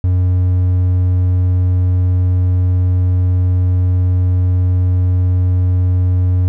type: tone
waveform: triangle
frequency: 90.8 Hz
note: F#2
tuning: 32 cents flat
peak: -8 dBFS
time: 0.04-6.48 s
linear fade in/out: 0 ms
effects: none